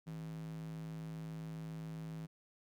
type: tone with high-pass filter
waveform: square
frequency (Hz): 53.7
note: A1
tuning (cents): -41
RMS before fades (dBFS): -45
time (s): 0.06-2.27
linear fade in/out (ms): 20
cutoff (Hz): 170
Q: 4.6
effects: none